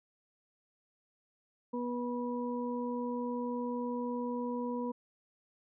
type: harmonic tone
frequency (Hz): 243.6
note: B3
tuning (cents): -24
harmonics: 1 / 2 / 4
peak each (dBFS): -35 / -38 / -41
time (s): 1.73-4.92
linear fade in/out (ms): 10
effects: none